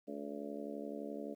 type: harmonic tone with a mistuned harmonic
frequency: 71.7 Hz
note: D2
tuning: 41 cents flat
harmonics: 3 / 4 / 5 / 6 / 7 / 8 / 9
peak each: -47 / -45 / -53 / -47 / -53 / -48 / -53 dBFS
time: 0.07-1.35 s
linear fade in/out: 20 ms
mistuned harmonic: 9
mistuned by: +57 cents
effects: 12-bit

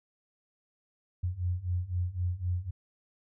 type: beating tone pair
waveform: sine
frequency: 87.31 / 91.21 Hz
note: F2 / F#2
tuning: 0 / -24 cents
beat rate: 3.9 Hz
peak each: -33 / -31 dBFS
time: 1.23-2.71 s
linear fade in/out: 10 ms
effects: none

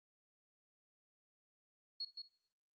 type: tone with echo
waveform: sine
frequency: 4331 Hz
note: C#8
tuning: 41 cents flat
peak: -39 dBFS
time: 2-2.05 s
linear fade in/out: 5 ms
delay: 170 ms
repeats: 1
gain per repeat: -5 dB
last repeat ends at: 2.22 s
effects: noise-tail reverb RT60 0.5 s tail -17 dB re dry + Opus 24 kbps

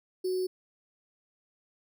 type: tone with sample-and-hold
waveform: sine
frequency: 370.2 Hz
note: F#4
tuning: 1 cent sharp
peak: -27 dBFS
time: 0.24-0.47 s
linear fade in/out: 10 ms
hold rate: 4900 Hz
effects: none

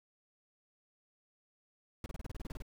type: noise bursts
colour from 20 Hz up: brown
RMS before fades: -40 dBFS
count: 12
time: 2.04-2.622 s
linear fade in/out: 2 ms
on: 21 ms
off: 30 ms
effects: none

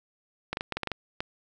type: clicks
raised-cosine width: 0.3 ms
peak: -14 dBFS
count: 9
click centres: 0.53 / 0.571 / 0.609 / 0.723 / 0.77 / 0.833 / 0.873 / 0.917 / 1.205 s
effects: none

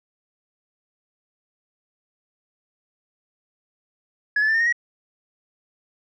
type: tone with pitch steps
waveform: sine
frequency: 1690 / 1731.5 / 1774 / 1817.6 / 1862.2 / 1907.9 Hz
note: G#6 / A6 / A6 / A#6 / A#6 / A#6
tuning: +30 / -28 / +14 / -44 / -2 / +40 cents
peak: -15 dBFS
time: 4.36-4.726 s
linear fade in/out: 5 ms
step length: 61 ms
effects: tanh soft clip ceiling -15 dBFS

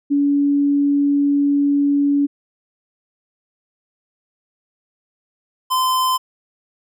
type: tone pair in turn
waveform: sine / square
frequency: 284.6 / 1029.2 Hz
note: C#4 / C6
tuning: +46 / -29 cents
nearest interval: octave + minor seventh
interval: 2225 cents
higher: second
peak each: -13 / -16 dBFS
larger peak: first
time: 0.1-2.27 / 5.7-6.18 s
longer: first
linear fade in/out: 20 ms
effects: none

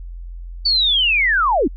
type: linear sweep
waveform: sine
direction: down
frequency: 4572 to 223.8 Hz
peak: -13 dBFS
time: 0.65-1.68 s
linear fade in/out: 10 ms
effects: added 43 Hz sine -29 dBFS peak until 1.76 s

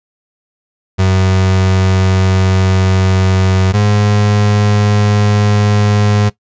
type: tone pair in turn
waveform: 35% pulse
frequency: 94.2 / 103.74 Hz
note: F#2 / G#2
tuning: +32 / -1 cents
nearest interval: major second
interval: 167 cents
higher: second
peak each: -7 dBFS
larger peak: neither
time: 0.98-3.73 / 3.73-6.3 s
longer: first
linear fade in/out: 20 ms
effects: noise-tail reverb RT60 0.1 s tail -17 dB re dry + resampled to 16000 Hz

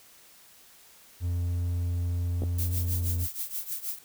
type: tone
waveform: triangle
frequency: 87.31 Hz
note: F2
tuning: in tune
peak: -24 dBFS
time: 1.2-3.28 s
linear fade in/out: 50 ms
type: clicks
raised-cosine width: 2 ms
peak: -21 dBFS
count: 2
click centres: 2.421 / 2.436 s
type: noise with tremolo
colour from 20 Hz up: violet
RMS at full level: -31 dBFS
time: 2.58-3.99 s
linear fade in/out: 5 ms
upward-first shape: triangle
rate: 6.3 Hz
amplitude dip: 90%
effects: white hiss -55 dBFS RMS until 4.04 s

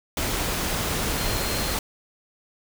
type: tone in noise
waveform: sine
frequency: 4186 Hz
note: C8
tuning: in tune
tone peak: -35 dBFS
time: 1.18-1.74 s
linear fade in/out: 2 ms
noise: pink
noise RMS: -26 dBFS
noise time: 0.17-1.79 s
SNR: -12 dB
effects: none

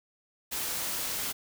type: noise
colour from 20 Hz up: white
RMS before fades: -33 dBFS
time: 0.51-1.33 s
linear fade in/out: 20 ms
effects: none

